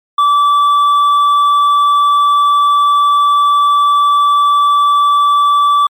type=tone with hard clipping; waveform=sine; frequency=1158 Hz; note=D6; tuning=25 cents flat; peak=-8 dBFS; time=0.18-5.87 s; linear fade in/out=5 ms; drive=4 dB; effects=MP3 96 kbps